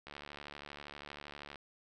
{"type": "click train", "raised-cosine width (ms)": 0.3, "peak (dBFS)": -30, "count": 109, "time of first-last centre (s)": [0.07, 1.558], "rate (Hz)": 72.6, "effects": []}